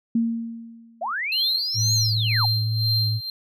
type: tone with exponential decay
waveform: sine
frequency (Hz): 229.9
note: A#3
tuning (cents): -24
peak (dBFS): -16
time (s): 0.15-1.12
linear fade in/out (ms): 5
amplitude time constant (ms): 210
type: linear two-way sweep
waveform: sine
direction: up then down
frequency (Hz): 587.3 to 6710 to 676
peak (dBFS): -24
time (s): 1.01-2.46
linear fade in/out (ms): 10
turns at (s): 1.94
type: tone with tremolo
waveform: triangle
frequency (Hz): 4161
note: C8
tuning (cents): -10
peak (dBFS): -19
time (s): 1.32-3.3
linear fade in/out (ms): 2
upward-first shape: sine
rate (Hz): 2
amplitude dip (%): 75
type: tone with vibrato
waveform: sine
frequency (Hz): 109.9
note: A2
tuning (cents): -2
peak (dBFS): -21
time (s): 1.74-3.21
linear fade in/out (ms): 50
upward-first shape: square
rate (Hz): 2.2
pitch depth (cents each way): 8
effects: none